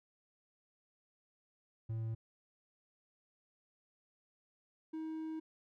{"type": "tone pair in turn", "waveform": "triangle", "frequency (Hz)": [112.2, 317.3], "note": ["A2", "D#4"], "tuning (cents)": [34, 34], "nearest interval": "octave + tritone", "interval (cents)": 1800, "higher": "second", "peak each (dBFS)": [-34, -37], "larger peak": "first", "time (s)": [[1.89, 2.15], [4.93, 5.4]], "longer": "second", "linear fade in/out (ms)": 10, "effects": []}